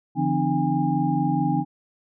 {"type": "tone cluster", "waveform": "sine", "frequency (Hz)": [146.7, 171.1, 258, 301.6, 812], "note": ["D3", "F3", "C4", "D4", "G#5"], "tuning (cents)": [-2, -35, -24, 46, -39], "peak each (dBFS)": -26, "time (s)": [0.15, 1.65], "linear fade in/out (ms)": 50, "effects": []}